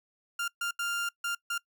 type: tone bursts at uneven times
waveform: 30% pulse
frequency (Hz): 1396.9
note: F6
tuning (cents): 0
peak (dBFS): -27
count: 5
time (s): 0.39-0.48 / 0.61-0.71 / 0.79-1.09 / 1.24-1.35 / 1.5-1.58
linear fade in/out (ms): 5
effects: noise-tail reverb RT60 0.1 s tail -23 dB re dry

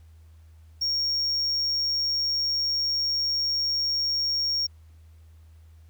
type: tone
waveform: triangle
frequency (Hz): 5550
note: F8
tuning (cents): -12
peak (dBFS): -22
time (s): 0.81-4.67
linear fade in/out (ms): 10
effects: added 80 Hz sine -48 dBFS peak until 5.89 s + pink hiss -67 dBFS RMS until 5.89 s

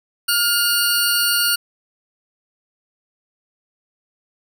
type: tone pair together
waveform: 20% pulse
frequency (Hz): 1416 / 4496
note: F6 / C#8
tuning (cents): +23 / +24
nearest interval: octave + minor sixth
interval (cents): 2001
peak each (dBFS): -13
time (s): 0.28-1.56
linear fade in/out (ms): 10
effects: none

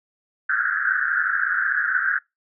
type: band-pass noise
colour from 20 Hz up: pink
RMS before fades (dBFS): -22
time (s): 0.49-2.19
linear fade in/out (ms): 10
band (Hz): 1400 to 1700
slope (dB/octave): 96
effects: noise-tail reverb RT60 0.2 s tail -25 dB re dry

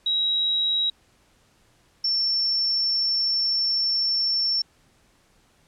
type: tone pair in turn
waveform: sine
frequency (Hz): 3846 / 5416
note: B7 / E8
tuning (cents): -47 / +46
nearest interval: tritone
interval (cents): 593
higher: second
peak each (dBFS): -20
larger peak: neither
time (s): 0.06-0.9 / 2.04-4.62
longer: second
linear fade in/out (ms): 5
effects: pink hiss -61 dBFS RMS until 5.67 s + low-pass 10000 Hz 12 dB/octave

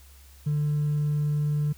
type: tone with hard clipping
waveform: triangle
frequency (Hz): 148.4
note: D3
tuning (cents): +18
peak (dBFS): -22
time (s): 0.46-1.73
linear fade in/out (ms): 10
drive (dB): 2
effects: added 68 Hz sine -49 dBFS peak until 1.77 s + white hiss -56 dBFS RMS until 1.77 s

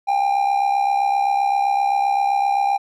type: tone with amplitude modulation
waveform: triangle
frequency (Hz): 799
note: G5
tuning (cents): +33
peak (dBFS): -11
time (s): 0.07-2.78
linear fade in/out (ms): 20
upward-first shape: sine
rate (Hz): 67.7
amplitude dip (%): 65
effects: none

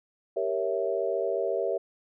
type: chord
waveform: sine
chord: G diminished seventh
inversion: none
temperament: equal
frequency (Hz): 392 / 466.2 / 554.4 / 659.3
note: G4 / Bb4 / Db5 / Fb5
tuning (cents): 0 / 0 / 0 / 0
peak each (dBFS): -31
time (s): 0.36-1.78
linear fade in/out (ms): 10
effects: none

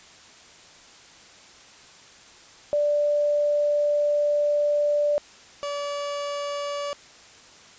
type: tone pair in turn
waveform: sine / 30% pulse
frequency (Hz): 587.3 / 574.9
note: D5 / D5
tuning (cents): 0 / -37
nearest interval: unison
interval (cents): 37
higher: first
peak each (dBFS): -19 / -25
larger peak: first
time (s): 2.73-5.18 / 5.63-6.93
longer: first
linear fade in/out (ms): 0
effects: white hiss -49 dBFS RMS until 7.78 s + resampled to 16000 Hz

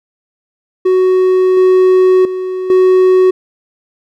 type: tone with level steps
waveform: triangle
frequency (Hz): 371.4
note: F#4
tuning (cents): +7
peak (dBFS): -5 / -3 / -14 / -3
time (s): 0.85-3.31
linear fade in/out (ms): 10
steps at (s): 1.57 / 2.25 / 2.7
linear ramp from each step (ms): 2
effects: none

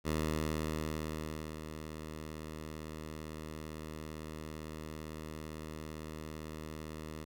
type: tone with ADSR envelope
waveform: 10% pulse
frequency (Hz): 77.78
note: D#2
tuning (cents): 0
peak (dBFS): -23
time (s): 0.04-7.25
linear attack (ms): 42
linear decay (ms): 1500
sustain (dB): -11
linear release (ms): 17
effects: none

